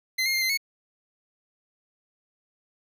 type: tone with pitch steps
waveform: 25% pulse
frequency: 2058 / 2136 / 2106 / 2068 / 2200 Hz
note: C7 / C7 / C7 / C7 / C#7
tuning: -29 / +35 / +11 / -21 / -14 cents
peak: -19 dBFS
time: 0.18-0.575 s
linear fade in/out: 10 ms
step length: 79 ms
effects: none